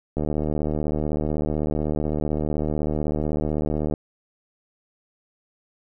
click train, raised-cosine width 2 ms, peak -12 dBFS, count 287, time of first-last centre 0.17-3.938 s, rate 75.9 Hz, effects none

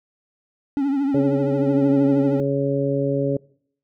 triangle tone with vibrato, 277.5 Hz, C#4, 2 cents sharp, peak -16 dBFS, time 0.77-2.4 s, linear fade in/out 0 ms, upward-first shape triangle, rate 13 Hz, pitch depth 83 cents each way
harmonic tone, 139.3 Hz, C#3, 9 cents sharp, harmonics 1 / 2 / 3 / 4, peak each -24 / -24 / -24 / -24 dBFS, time 1.14-3.37 s, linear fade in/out 5 ms
effects noise-tail reverb RT60 0.6 s tail -23 dB re dry

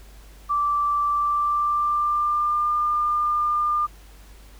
sine tone with pitch glide, 1168 to 1202.2 Hz, D6 to D6, -10 to +40 cents, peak -19 dBFS, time 0.49-3.87 s, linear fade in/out 20 ms, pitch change +50 cents, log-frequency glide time 1.09-2.72 s, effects added 50 Hz sine -44 dBFS peak until 4.59 s + pink hiss -52 dBFS RMS until 4.59 s

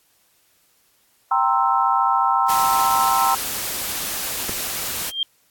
sine chord, C dominant seventh, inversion second, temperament equal, 784 / 932.3 / 1046.5 / 1318.5 Hz, G5 / Bb5 / C6 / E6, 0 / 0 / 0 / 0 cents, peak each -21 dBFS, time 1.31-3.35 s, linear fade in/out 5 ms
white noise, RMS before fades -26 dBFS, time 2.48-5.11 s, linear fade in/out 20 ms
click, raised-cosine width 2 ms, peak -15 dBFS, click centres 4.494 s
sine tone with exponential growth, 3188 Hz, G7, 28 cents sharp, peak -16 dBFS, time 4.97-5.23 s, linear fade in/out 2 ms, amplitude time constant 55 ms
effects white hiss -61 dBFS RMS until 5.5 s + AAC 64 kbps

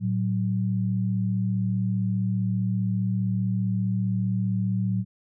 sine tone pair together, 112.2 / 187.4 Hz, A2 / F#3, +34 / +22 cents, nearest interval major sixth, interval 888 cents, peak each -25 dBFS, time 0-5.05 s, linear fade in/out 50 ms, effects none

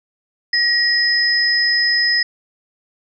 sine tone pair together, 1900 / 5072 Hz, A#6 / D#8, +33 / +32 cents, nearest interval octave + perfect fourth, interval 1699 cents, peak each -16 dBFS, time 0.53-2.23 s, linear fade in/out 5 ms, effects none

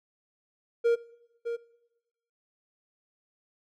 triangle tone with echo, 468.3 Hz, A#4, 8 cents sharp, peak -18 dBFS, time 0.84-0.96 s, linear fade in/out 20 ms, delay 610 ms, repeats 1, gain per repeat -9 dB, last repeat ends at 1.57 s, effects noise-tail reverb RT60 1.0 s tail -22 dB re dry

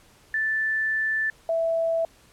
sine tone pair in turn, 1760 / 659.3 Hz, A6 / E5, 0 / 0 cents, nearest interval octave + perfect fourth, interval 1700 cents, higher first, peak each -22 / -21 dBFS, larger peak second, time 0.34-1.3 / 1.49-2.05 s, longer first, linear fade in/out 2 ms, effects pink hiss -56 dBFS RMS until 2.32 s + low-pass 12000 Hz 12 dB/octave

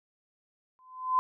sine tone with exponential growth, 1024 Hz, C6, 38 cents flat, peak -19 dBFS, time 0.79-1.19 s, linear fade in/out 0 ms, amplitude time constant 86 ms, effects none

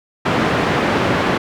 pink band-pass noise, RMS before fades -17 dBFS, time 0.25-1.38 s, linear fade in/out 10 ms, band 140 to 2200 Hz, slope 12 dB/octave, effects none

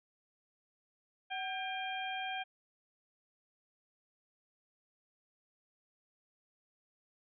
harmonic tone with a mistuned harmonic, 800 Hz, G5, 35 cents sharp, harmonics 1 / 2 / 3 / 4, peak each -39 / -43 / -43 / -44 dBFS, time 1.3-2.44 s, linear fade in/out 20 ms, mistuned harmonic 1, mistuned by -99 cents, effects none

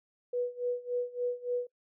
sine tone with tremolo, 490 Hz, B4, 14 cents flat, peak -27 dBFS, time 0.33-1.67 s, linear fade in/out 5 ms, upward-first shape sine, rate 3.5 Hz, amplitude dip 90%, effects noise-tail reverb RT60 0.1 s tail -22 dB re dry

